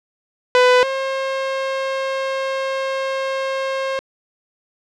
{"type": "tone pair in turn", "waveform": "sawtooth", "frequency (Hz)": [500, 535.3], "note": ["B4", "C5"], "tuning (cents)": [21, 39], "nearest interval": "minor second", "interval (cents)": 118, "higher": "second", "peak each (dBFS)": [-6, -16], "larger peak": "first", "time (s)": [[0.55, 0.83], [0.83, 3.99]], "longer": "second", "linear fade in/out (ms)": 0, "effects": ["low-pass 4000 Hz 12 dB/octave"]}